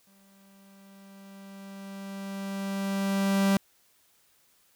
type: tone with exponential growth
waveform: 45% pulse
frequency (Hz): 196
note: G3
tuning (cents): 0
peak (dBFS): -20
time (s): 0.07-3.57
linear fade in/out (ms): 2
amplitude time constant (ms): 760
effects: white hiss -65 dBFS RMS until 4.75 s